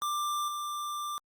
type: tone with level steps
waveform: square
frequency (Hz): 1184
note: D6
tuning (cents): +14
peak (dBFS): -30 / -34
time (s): 0.02-1.18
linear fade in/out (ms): 0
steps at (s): 0.48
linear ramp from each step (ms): 2
effects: Opus 48 kbps